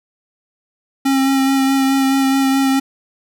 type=tone with vibrato; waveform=square; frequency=269.5 Hz; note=C#4; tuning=49 cents flat; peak=-13 dBFS; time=1.05-2.8 s; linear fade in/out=10 ms; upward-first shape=sine; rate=4.7 Hz; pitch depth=17 cents each way; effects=none